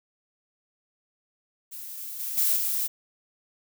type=noise with level steps; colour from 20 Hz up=violet; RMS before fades=-39 / -37 / -32 / -23 / -27 dBFS; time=1.71-2.88 s; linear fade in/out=20 ms; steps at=1.97 / 2.19 / 2.37 / 2.56 s; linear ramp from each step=10 ms; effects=none